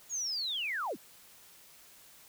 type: linear sweep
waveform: sine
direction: down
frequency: 6830 to 123.47 Hz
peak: -32 dBFS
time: 0.09-0.97 s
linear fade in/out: 50 ms
effects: white hiss -57 dBFS RMS until 2.28 s